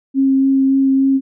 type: tone with vibrato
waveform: sine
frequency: 269.2 Hz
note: C4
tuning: 49 cents sharp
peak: -10 dBFS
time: 0.14-1.21 s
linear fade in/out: 50 ms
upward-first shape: sine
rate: 3.5 Hz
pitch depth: 9 cents each way
effects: none